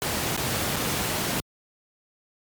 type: noise with dropouts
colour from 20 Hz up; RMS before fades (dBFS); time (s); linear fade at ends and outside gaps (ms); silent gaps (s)
pink; -26; 0.02-1.4; 0; 0.365-0.376 / 0.759-0.764
effects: high-pass 80 Hz 12 dB/octave + MP3 96 kbps